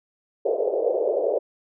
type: band-pass noise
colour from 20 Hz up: white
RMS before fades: -23 dBFS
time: 0.45-1.39 s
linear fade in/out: 10 ms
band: 410 to 590 Hz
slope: 48 dB/octave
effects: none